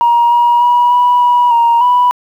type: tone with pitch steps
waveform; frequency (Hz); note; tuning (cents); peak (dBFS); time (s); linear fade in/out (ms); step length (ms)
sine; 946 / 955 / 968 / 978 / 972 / 936 / 984; A#5 / A#5 / B5 / B5 / B5 / A#5 / B5; +25 / +42 / -35 / -17 / -28 / +7 / -7; -5; 0.01-2.11; 0; 300
effects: tanh soft clip ceiling -3 dBFS + 7-bit